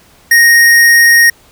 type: tone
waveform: square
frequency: 1864.7 Hz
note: A#6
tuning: in tune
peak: -4 dBFS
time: 0.31-1.3 s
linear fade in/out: 5 ms
effects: pink hiss -45 dBFS RMS until 1.51 s